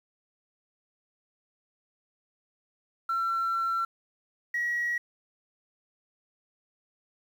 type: tone pair in turn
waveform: sine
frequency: 1352 / 1912 Hz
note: E6 / A#6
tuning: +43 / +43 cents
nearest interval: tritone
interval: 600 cents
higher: second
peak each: -24 / -25 dBFS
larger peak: first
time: 3.09-3.85 / 4.54-4.98 s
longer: first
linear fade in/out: 5 ms
effects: tanh soft clip ceiling -23 dBFS + 9-bit